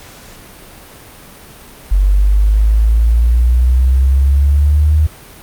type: exponential sweep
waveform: sine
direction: up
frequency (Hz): 47.09 to 77.78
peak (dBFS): -7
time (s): 1.91-5.07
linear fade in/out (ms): 10
effects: pink hiss -37 dBFS RMS until 5.42 s + Opus 48 kbps